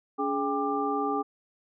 sine tone cluster, 283.4 / 420.2 / 798 / 1186 Hz, C#4 / G#4 / G5 / D6, +38 / +20 / +31 / +17 cents, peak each -31 dBFS, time 0.18-1.23 s, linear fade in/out 20 ms, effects none

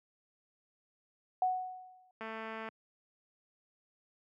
sine tone with exponential decay, 740 Hz, F#5, in tune, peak -25 dBFS, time 1.42-2.11 s, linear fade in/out 2 ms, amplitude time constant 150 ms
click train, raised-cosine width 0.5 ms, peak -28 dBFS, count 107, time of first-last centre 2.21-2.687 s, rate 222 Hz
effects high-pass 150 Hz 12 dB/octave

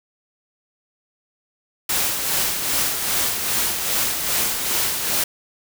white noise with tremolo, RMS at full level -20 dBFS, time 1.89-5.24 s, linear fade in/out 5 ms, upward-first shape sine, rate 2.5 Hz, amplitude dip 45%, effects none

